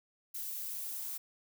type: noise with high-pass filter sweep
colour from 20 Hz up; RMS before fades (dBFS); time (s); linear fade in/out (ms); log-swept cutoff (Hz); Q
violet; -40; 0.34-1.18; 10; 320 to 1000; 4.9
effects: none